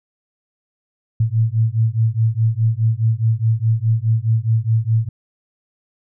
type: beating tone pair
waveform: sine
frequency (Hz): 110 / 114.8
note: A2 / A#2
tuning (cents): 0 / -26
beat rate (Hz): 4.8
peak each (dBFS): -17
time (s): 1.2-5.09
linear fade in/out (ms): 5
effects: none